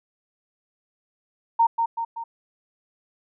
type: tone with echo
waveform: sine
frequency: 921 Hz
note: A#5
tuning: 21 cents flat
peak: -14 dBFS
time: 1.59-1.67 s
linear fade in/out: 10 ms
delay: 190 ms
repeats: 3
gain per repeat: -5 dB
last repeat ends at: 2.24 s
effects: none